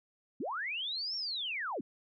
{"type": "linear two-way sweep", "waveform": "sine", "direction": "up then down", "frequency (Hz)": [185, 5550, 185], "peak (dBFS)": -34, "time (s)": [0.4, 1.81], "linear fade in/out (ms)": 5, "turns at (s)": 1.16, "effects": []}